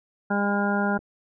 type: harmonic tone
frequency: 202.4 Hz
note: G#3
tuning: 44 cents flat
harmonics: 1 / 2 / 3 / 4 / 5 / 7 / 8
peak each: -24 / -31 / -31 / -29 / -35 / -28 / -38 dBFS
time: 0.3-0.98 s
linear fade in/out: 10 ms
type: click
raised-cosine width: 2 ms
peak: -27 dBFS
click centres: 0.99 s
effects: none